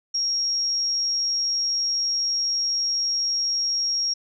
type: tone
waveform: sine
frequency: 5588 Hz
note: F8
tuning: in tune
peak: -21 dBFS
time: 0.14-4.14 s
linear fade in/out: 10 ms
effects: none